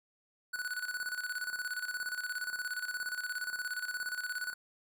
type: tone with tremolo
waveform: square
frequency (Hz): 1480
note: F#6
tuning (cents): 0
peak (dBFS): -34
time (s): 0.53-4.54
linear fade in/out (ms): 10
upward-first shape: square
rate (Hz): 17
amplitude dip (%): 65
effects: none